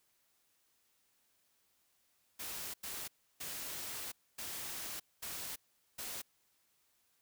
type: noise bursts at uneven times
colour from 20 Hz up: white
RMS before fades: -43 dBFS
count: 6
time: 2.39-2.74 / 2.83-3.08 / 3.4-4.12 / 4.38-5 / 5.22-5.56 / 5.98-6.22 s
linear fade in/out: 10 ms
effects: white hiss -75 dBFS RMS until 7.21 s